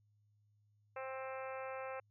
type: harmonic tone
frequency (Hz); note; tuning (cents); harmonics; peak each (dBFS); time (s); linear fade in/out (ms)
263.7; C4; +14; 2 / 3 / 4 / 5 / 6 / 7 / 8 / 9 / 10; -44 / -49 / -51 / -51 / -55 / -58 / -57 / -57 / -57; 0.96-2; 5
effects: added 104 Hz sine -70 dBFS peak until 2.1 s